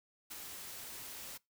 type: noise with ADSR envelope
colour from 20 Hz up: white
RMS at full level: -43 dBFS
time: 0.3-1.38 s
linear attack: 18 ms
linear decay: 4 ms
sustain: -4 dB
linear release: 14 ms
effects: noise-tail reverb RT60 0.2 s tail -23 dB re dry